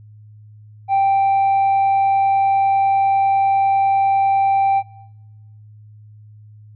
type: tone with tanh clipping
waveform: sine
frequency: 784 Hz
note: G5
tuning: in tune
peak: -13 dBFS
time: 0.88-4.83 s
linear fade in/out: 50 ms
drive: 1 dB
effects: noise-tail reverb RT60 1.0 s tail -21 dB re dry + added 106 Hz sine -40 dBFS peak until 6.75 s